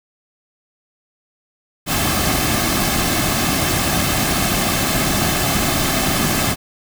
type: noise with comb filter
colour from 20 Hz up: pink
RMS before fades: -18 dBFS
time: 1.86-6.56 s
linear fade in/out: 50 ms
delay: 2.1 ms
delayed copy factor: -0.55
effects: none